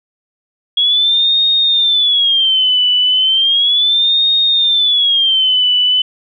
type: tone with vibrato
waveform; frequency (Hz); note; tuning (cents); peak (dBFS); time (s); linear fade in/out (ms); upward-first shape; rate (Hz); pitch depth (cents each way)
sine; 3322; G#7; 0; -9; 0.77-6.02; 5; sine; 0.35; 190
effects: none